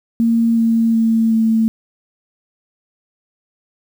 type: tone with pitch steps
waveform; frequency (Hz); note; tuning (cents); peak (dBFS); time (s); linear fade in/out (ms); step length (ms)
sine; 230 / 227.8 / 225.5 / 223.3; A#3 / A#3 / A3 / A3; -23 / -40 / +43 / +26; -11; 0.2-1.68; 0; 370
effects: 7-bit